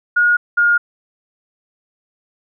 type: tone pair in turn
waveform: sine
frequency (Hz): 1439 / 1421.7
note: F#6 / F6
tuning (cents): -49 / +30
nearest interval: unison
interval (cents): 21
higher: first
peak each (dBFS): -10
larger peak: neither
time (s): 0.16-0.37 / 0.57-0.78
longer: neither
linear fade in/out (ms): 10
effects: none